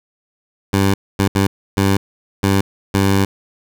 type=tone bursts at uneven times; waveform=15% pulse; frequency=98 Hz; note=G2; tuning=in tune; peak=-6 dBFS; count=6; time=0.73-0.94 / 1.19-1.28 / 1.35-1.47 / 1.77-1.97 / 2.43-2.61 / 2.94-3.25 s; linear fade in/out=5 ms; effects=none